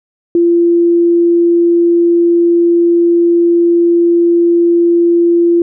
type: tone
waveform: sine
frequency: 342.4 Hz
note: F4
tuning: 34 cents flat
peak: -6 dBFS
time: 0.35-5.62 s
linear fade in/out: 2 ms
effects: none